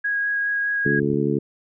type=tone with vibrato; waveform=sine; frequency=1648 Hz; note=G#6; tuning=14 cents flat; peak=-20 dBFS; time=0.04-1 s; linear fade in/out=10 ms; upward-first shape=sine; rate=4.9 Hz; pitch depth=9 cents each way
type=harmonic tone; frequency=71.3 Hz; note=C#2; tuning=49 cents sharp; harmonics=2 / 3 / 4 / 5 / 6; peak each=-25 / -25 / -25 / -25 / -25 dBFS; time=0.85-1.39 s; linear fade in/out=10 ms
type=clicks; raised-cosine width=3 ms; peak=-25 dBFS; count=5; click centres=0.866 / 0.991 / 1.031 / 1.103 / 1.135 s
effects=none